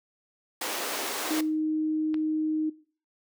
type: high-pass noise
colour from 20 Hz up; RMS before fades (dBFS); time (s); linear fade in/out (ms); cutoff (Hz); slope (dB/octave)
pink; -32; 0.61-1.41; 5; 310; 24
type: tone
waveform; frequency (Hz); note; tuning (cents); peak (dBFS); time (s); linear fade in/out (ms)
sine; 311.1; D#4; 0; -25; 1.3-2.7; 10
type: click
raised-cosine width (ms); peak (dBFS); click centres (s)
0.3; -24; 2.143
effects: noise-tail reverb RT60 0.4 s tail -18 dB re dry